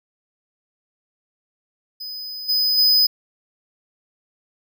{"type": "tone with level steps", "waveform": "square", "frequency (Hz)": 5010, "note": "D#8", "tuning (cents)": 11, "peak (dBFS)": [-30, -17, -13], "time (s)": [2, 3.07], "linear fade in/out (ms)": 10, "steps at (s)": [2.48, 2.77], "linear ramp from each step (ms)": 20, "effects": []}